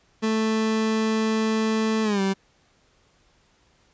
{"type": "tone with pitch glide", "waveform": "30% pulse", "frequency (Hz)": [220, 193.75], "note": ["A3", "G3"], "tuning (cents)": [0, -20], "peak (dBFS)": -18, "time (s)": [0.22, 2.34], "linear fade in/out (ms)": 20, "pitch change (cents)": -220, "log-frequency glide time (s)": [2.03, 2.21], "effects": ["pink hiss -62 dBFS RMS until 3.93 s", "resampled to 16000 Hz"]}